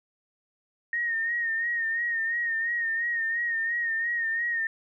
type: tone with vibrato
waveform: sine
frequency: 1851 Hz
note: A#6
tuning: 13 cents flat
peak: -25 dBFS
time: 0.93-4.67 s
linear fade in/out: 2 ms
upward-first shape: sine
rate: 2.9 Hz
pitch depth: 49 cents each way
effects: none